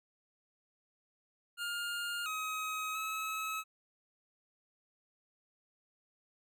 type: tone with pitch steps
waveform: 25% pulse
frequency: 1411 / 1267 / 1288 Hz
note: F6 / D#6 / E6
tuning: +17 / +31 / -41 cents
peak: -32 dBFS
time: 1.57-3.64 s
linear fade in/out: 50 ms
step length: 690 ms
effects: none